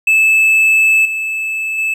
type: tone with level steps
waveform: triangle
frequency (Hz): 2618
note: E7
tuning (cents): -13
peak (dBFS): -6 / -15 / -12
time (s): 0.07-1.94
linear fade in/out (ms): 5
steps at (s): 1.05 / 1.78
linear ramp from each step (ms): 5
effects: none